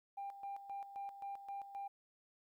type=tone with tremolo; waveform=sine; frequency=796 Hz; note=G5; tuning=26 cents sharp; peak=-40 dBFS; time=0.17-1.88 s; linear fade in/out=10 ms; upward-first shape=square; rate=3.8 Hz; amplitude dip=70%; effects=tanh soft clip ceiling -39 dBFS + 13-bit